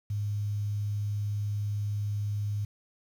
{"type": "tone with quantisation", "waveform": "sine", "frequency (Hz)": 103.3, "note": "G#2", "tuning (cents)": -9, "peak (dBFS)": -28, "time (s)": [0.1, 2.65], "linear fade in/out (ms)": 5, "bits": 9, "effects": []}